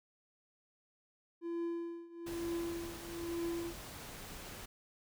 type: tone with tremolo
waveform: triangle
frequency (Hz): 338.9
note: E4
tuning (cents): +48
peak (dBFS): -32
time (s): 1.41-3.74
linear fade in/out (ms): 50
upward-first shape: triangle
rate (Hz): 1.1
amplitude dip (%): 90
type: noise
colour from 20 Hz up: pink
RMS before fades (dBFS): -48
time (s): 2.26-4.66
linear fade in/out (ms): 10
effects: none